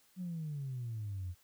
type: exponential sweep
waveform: sine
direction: down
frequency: 187.6 to 86 Hz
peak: -36 dBFS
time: 0.16-1.35 s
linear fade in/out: 50 ms
effects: tanh soft clip ceiling -33 dBFS + white hiss -68 dBFS RMS until 1.43 s